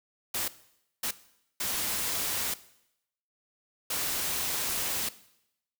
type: noise bursts at uneven times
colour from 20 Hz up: white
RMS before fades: -31 dBFS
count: 4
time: 0.34-0.48 / 1.03-1.11 / 1.6-2.54 / 3.9-5.09 s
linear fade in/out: 5 ms
effects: noise-tail reverb RT60 0.8 s tail -17 dB re dry